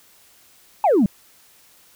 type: exponential sweep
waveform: sine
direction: down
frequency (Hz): 903 to 180.2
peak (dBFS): -11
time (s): 0.84-1.06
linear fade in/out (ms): 2
effects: tanh soft clip ceiling -10 dBFS + white hiss -53 dBFS RMS until 1.95 s